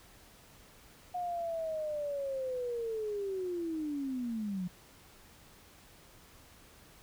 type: linear sweep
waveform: sine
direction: down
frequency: 723 to 174.61 Hz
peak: -33 dBFS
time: 1.14-4.68 s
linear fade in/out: 10 ms
effects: pink hiss -58 dBFS RMS until 7.02 s